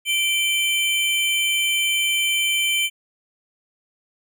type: tone pair together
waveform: square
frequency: 2349 / 3071 Hz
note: D7 / G7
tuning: 0 / -36 cents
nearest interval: perfect fourth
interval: 464 cents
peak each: -22 dBFS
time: 0.05-2.9 s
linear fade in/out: 50 ms
effects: none